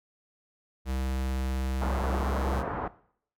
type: tone with pitch glide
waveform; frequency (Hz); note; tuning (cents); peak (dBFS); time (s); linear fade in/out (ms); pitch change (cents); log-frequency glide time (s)
square; 65.41 to 66.67; C2 to C2; 0 to +33; -29; 0.85-2.64; 50; +33; 2.04-2.23
type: low-pass noise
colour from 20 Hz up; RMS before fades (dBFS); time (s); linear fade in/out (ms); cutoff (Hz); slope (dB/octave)
white; -33; 1.81-2.88; 5; 1200; 24
effects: noise-tail reverb RT60 0.6 s tail -18 dB re dry